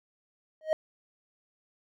triangle tone with exponential growth, 627 Hz, D#5, 13 cents sharp, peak -17 dBFS, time 0.61-0.73 s, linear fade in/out 1 ms, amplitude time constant 26 ms, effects none

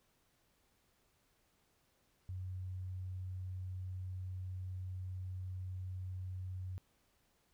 sine tone, 92.5 Hz, F#2, in tune, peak -40 dBFS, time 2.29-6.78 s, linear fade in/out 0 ms, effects pink hiss -75 dBFS RMS until 7.53 s

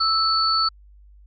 sine tone pair together, 1314 / 4459 Hz, E6 / C#8, -6 / +9 cents, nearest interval octave + major sixth, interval 2115 cents, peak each -20 dBFS, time 0-0.69 s, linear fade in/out 10 ms, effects added 50 Hz sine -46 dBFS peak until 1.26 s

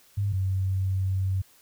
sine tone pair in turn, 100.7 / 95.05 Hz, G2 / F#2, +47 / +47 cents, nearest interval minor second, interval 100 cents, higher first, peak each -23 dBFS, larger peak neither, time 0.17-0.33 / 0.33-1.42 s, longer second, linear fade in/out 10 ms, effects white hiss -58 dBFS RMS until 1.61 s

